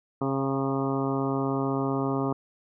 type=harmonic tone with a mistuned harmonic; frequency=135.8 Hz; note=C#3; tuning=35 cents flat; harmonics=1 / 2 / 3 / 4 / 5 / 6 / 7 / 8 / 9; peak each=-31 / -28 / -31 / -37 / -36 / -39 / -38 / -38 / -37 dBFS; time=0.21-2.33 s; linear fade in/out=5 ms; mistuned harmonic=5; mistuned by=+18 cents; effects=none